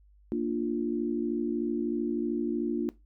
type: chord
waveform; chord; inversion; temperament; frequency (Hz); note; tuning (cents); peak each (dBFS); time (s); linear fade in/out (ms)
sine; Bb major; none; equal with one note detuned; 233.1 / 296.2 / 349.2; Bb3 / D4 / F4; 0 / +15 / 0; -31; 0.32-2.89; 0
effects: noise-tail reverb RT60 0.2 s tail -18 dB re dry + added 50 Hz sine -56 dBFS peak until 3.05 s